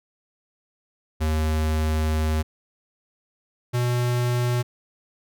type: tone pair in turn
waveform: square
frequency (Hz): 78 / 122.22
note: D#2 / B2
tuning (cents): +5 / -18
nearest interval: minor sixth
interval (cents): 777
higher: second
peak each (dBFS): -21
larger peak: neither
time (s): 1.2-2.43 / 3.73-4.63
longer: first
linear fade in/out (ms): 20
effects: none